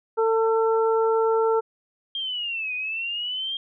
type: harmonic tone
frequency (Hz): 448.3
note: A4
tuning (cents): +32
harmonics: 1 / 2 / 3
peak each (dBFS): -19 / -26 / -29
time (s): 0.17-1.61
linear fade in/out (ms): 20
type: linear two-way sweep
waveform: sine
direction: down then up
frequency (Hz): 3220 to 2467 to 3220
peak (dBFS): -26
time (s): 2.15-3.57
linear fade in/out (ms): 2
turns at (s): 2.74
effects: none